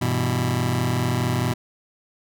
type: chord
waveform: sawtooth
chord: E minor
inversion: first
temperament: just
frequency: 98.89 / 123.61 / 164.81 Hz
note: G2 / B2 / E3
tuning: +16 / +2 / 0 cents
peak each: -23 / -18 / -24 dBFS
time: 0.01-1.54 s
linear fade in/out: 10 ms
effects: none